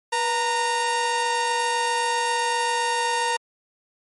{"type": "tone pair together", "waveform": "sawtooth", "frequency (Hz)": [485.8, 924], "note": ["B4", "A#5"], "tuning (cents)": [-29, -16], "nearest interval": "major seventh", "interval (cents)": 1113, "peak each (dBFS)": [-24, -18], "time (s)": [0.12, 3.37], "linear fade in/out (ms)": 10, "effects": ["MP3 48 kbps"]}